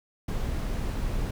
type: noise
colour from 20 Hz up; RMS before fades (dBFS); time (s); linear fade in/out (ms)
brown; -29; 0.28-1.31; 5
effects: none